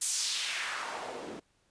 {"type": "noise with band-pass filter sweep", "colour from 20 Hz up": "white", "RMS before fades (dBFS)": -35, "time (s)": [0.01, 1.4], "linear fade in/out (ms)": 10, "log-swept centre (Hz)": [9100, 260], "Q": 1.6, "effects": ["pink hiss -71 dBFS RMS until 1.7 s", "resampled to 22050 Hz"]}